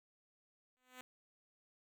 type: tone with exponential growth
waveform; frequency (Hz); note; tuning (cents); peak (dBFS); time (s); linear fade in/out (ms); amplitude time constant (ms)
5% pulse; 253.3; B3; +44; -36; 0.77-1.01; 0; 51
effects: none